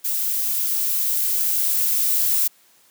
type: noise with level ramp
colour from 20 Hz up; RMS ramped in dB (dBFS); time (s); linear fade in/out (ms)
violet; -23 to -19; 0.04-2.48; 10
effects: white hiss -56 dBFS RMS until 2.9 s + high-pass 150 Hz 12 dB/octave